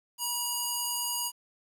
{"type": "tone with band-pass filter", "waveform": "square", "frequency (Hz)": 963, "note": "B5", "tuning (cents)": -44, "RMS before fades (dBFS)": -32, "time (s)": [0.18, 1.32], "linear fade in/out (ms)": 50, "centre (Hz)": 12000, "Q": 0.7, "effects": ["9-bit"]}